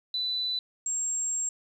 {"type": "tone pair in turn", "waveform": "sine", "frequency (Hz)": [3988, 7528], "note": ["B7", "A#8"], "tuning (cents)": [16, 16], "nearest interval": "major seventh", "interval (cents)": 1100, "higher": "second", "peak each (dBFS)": -27, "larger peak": "neither", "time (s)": [[0.14, 0.59], [0.86, 1.49]], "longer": "second", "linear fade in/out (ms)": 2, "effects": ["10-bit"]}